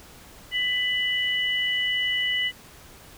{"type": "tone pair together", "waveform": "sine", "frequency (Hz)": [1995, 2956], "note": ["B6", "F#7"], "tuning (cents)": [17, -2], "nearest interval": "perfect fifth", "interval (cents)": 681, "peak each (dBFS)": -25, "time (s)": [0.51, 2.52], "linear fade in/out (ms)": 50, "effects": ["pink hiss -48 dBFS RMS until 3.17 s"]}